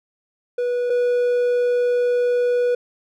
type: tone pair in turn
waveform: triangle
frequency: 488.5 / 488.5 Hz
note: B4 / B4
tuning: -19 / -19 cents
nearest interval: unison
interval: 0 cents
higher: neither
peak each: -17 / -14 dBFS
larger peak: second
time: 0.58-0.9 / 0.9-2.75 s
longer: second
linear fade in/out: 5 ms
effects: none